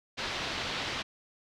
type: low-pass noise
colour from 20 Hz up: white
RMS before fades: -35 dBFS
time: 0.17-1.03 s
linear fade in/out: 20 ms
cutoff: 4300 Hz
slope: 24 dB/octave
effects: none